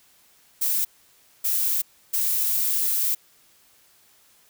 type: noise bursts at uneven times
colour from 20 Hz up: violet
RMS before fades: -23 dBFS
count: 3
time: 0.61-0.85 / 1.44-1.82 / 2.13-3.15 s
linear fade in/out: 10 ms
effects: white hiss -58 dBFS RMS until 4.49 s